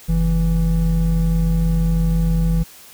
triangle tone pair together, 46.2 / 164.81 Hz, F#1 / E3, -2 / 0 cents, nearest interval octave + minor seventh, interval 2202 cents, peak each -15 dBFS, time 0.08-2.64 s, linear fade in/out 20 ms, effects white hiss -43 dBFS RMS until 2.93 s

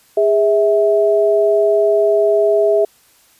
sine tone pair together, 410.1 / 651 Hz, G#4 / E5, -22 / -22 cents, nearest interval minor sixth, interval 800 cents, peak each -13 dBFS, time 0.17-2.85 s, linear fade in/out 5 ms, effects white hiss -52 dBFS RMS until 3.39 s + resampled to 32000 Hz

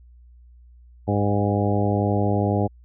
harmonic tone with a mistuned harmonic, 102.1 Hz, G#2, 29 cents flat, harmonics 1 / 2 / 3 / 4 / 5 / 6 / 7 / 8, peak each -22 / -25 / -27 / -28 / -29 / -30 / -30 / -31 dBFS, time 1.07-2.68 s, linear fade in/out 20 ms, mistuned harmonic 7, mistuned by +25 cents, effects added 60 Hz sine -46 dBFS peak until 2.84 s

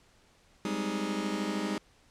sawtooth chord, Ab major seventh, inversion third, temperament just, 194.67 / 207.7 / 259.6 / 311.5 Hz, G3 / Ab3 / C4 / Eb4, -12 / 0 / -13 / +2 cents, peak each -32 / -30 / -36 / -31 dBFS, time 0.65-1.78 s, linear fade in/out 2 ms, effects pink hiss -63 dBFS RMS until 2.1 s + low-pass 8000 Hz 12 dB/octave

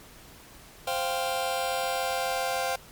sawtooth chord, C suspended fourth, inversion none, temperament just, 523.3 / 697.7 / 784.9 Hz, C5 / F5 / G5, 0 / -2 / +2 cents, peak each -27 dBFS, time 0.87-2.76 s, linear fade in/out 5 ms, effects pink hiss -50 dBFS RMS until 2.91 s + MP3 96 kbps

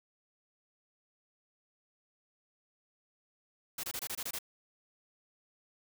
white noise bursts, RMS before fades -38 dBFS, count 8, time 3.78-4.388 s, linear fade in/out 5 ms, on 55 ms, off 24 ms, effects none

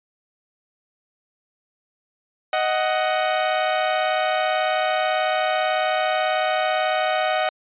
sawtooth tone pair together, 624.8 / 743 Hz, D#5 / F#5, +7 / +7 cents, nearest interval minor third, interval 300 cents, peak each -18 dBFS, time 2.53-7.49 s, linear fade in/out 2 ms, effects resampled to 8000 Hz

